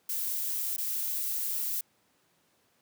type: noise with dropouts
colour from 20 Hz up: violet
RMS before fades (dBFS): -32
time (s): 0.09-1.81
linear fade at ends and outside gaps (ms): 5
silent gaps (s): 0.765-0.78
effects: pink hiss -69 dBFS RMS until 2.81 s + high-pass 150 Hz 12 dB/octave